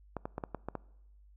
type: clicks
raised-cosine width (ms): 1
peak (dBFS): -22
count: 7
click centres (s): 0.167 / 0.255 / 0.381 / 0.438 / 0.547 / 0.686 / 0.753
effects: noise-tail reverb RT60 0.9 s tail -23 dB re dry + added 50 Hz sine -56 dBFS peak until 1.36 s